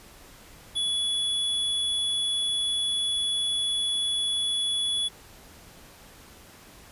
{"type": "tone", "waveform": "square", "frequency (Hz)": 3403, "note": "G#7", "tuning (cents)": 41, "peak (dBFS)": -25, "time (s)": [0.75, 5.09], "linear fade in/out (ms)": 20, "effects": ["pink hiss -50 dBFS RMS until 6.91 s", "resampled to 32000 Hz"]}